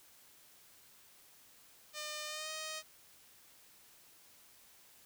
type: tone with pitch glide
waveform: 5% pulse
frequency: 604 to 625.3 Hz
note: D5 to D#5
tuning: +48 to +8 cents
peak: -29 dBFS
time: 1.93-2.83 s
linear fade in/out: 50 ms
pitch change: +60 cents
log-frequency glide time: 2.25-2.51 s
effects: white hiss -62 dBFS RMS until 5.05 s